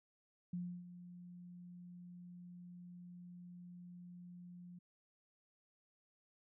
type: tone with ADSR envelope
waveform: sine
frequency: 177 Hz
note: F3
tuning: 23 cents sharp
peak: -38 dBFS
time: 0.53-4.79 s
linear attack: 5 ms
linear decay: 300 ms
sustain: -13 dB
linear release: 8 ms
effects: none